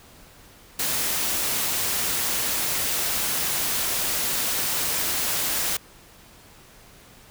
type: noise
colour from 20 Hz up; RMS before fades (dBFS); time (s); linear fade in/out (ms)
white; -25; 0.79-5.77; 5
effects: pink hiss -50 dBFS RMS until 7.3 s